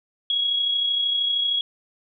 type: tone with amplitude modulation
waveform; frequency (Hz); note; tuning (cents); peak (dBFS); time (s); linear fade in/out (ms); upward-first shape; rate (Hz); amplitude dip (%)
sine; 3322; G#7; 0; -18; 0.3-1.61; 2; sine; 33; 40
effects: none